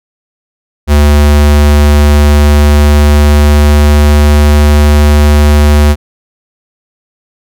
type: tone with pitch glide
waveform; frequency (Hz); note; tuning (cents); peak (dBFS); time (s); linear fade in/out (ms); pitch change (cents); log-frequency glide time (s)
square; 73.42 to 73.93; D2 to D2; 0 to +12; -3; 0.87-5.96; 50; +12; 2.39-4.57
effects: none